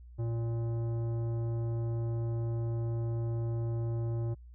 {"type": "tone with tanh clipping", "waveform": "sine", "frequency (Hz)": 115.8, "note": "A#2", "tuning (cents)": -11, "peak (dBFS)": -32, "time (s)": [0.18, 4.35], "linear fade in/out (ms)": 20, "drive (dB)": 13, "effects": ["added 60 Hz sine -48 dBFS peak until 4.54 s"]}